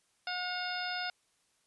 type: harmonic tone with a mistuned harmonic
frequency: 723 Hz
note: F#5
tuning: 40 cents flat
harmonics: 1 / 2 / 3 / 4 / 5 / 6 / 7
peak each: -39 / -38 / -44 / -44 / -44 / -46 / -42 dBFS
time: 0.27-1.1 s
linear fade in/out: 2 ms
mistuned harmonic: 4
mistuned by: -57 cents
effects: white hiss -73 dBFS RMS until 1.66 s + resampled to 24000 Hz